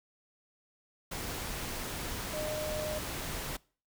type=tone in noise; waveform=sine; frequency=612 Hz; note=D#5; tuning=29 cents flat; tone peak=-35 dBFS; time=2.33-2.99 s; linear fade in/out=10 ms; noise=pink; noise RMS=-38 dBFS; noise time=1.11-3.57 s; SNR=0 dB; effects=noise-tail reverb RT60 0.4 s tail -23 dB re dry